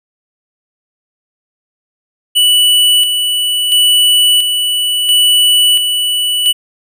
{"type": "tone with tremolo", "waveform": "square", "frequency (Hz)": 2960, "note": "F#7", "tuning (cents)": 0, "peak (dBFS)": -7, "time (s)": [2.35, 6.53], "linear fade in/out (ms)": 20, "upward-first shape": "square", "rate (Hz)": 0.73, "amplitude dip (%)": 45, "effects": []}